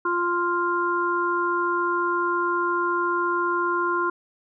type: harmonic tone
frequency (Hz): 349.2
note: F4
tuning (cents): 0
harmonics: 1 / 3 / 4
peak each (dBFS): -26 / -24 / -26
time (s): 0.05-4.1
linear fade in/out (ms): 5
effects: none